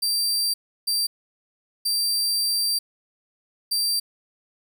sawtooth tone bursts at uneven times, 4699 Hz, D8, in tune, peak -18 dBFS, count 4, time 0.02-0.54 / 0.87-1.07 / 1.85-2.79 / 3.71-4 s, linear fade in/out 10 ms, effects none

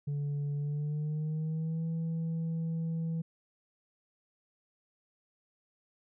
sine tone with pitch glide, 144.2 to 163.74 Hz, D3 to E3, -31 to -11 cents, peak -28 dBFS, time 0.07-3.22 s, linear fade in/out 10 ms, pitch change +220 cents, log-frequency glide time 0.55-1.85 s, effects tanh soft clip ceiling -30 dBFS

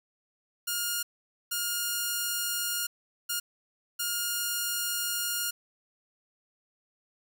5% pulse tone bursts at uneven times, 1419 Hz, F6, 27 cents sharp, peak -17 dBFS, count 4, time 0.67-1.03 / 1.51-2.87 / 3.29-3.4 / 3.99-5.51 s, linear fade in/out 10 ms, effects none

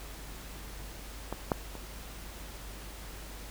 clicks, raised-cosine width 1 ms, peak -20 / -12 / -29 dBFS, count 3, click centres 1.326 / 1.518 / 1.753 s, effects added 50 Hz sine -44 dBFS peak until 3.5 s + pink hiss -47 dBFS RMS until 3.5 s

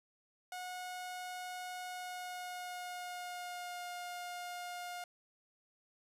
sawtooth tone with pitch glide, 728 to 710.6 Hz, F#5 to F5, -28 to +30 cents, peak -38 dBFS, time 0.52-5.04 s, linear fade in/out 2 ms, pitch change -42 cents, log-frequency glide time 1.88-3.86 s, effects resampled to 32000 Hz

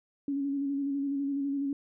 sine tone with vibrato, 279.1 Hz, C#4, 12 cents sharp, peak -28 dBFS, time 0.28-1.73 s, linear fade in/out 2 ms, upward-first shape square, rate 12 Hz, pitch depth 26 cents each way, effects none

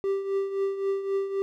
triangle tone with tremolo, 392 Hz, G4, in tune, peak -20 dBFS, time 0.04-1.42 s, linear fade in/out 0 ms, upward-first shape triangle, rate 3.8 Hz, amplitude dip 70%, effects none

